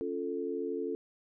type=chord; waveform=sine; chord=Db augmented; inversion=none; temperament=equal; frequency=277.2 / 349.2 / 440 Hz; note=Db4 / F4 / A4; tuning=0 / 0 / 0 cents; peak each=-38 / -37 / -35 dBFS; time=0.01-0.95 s; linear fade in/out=0 ms; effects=none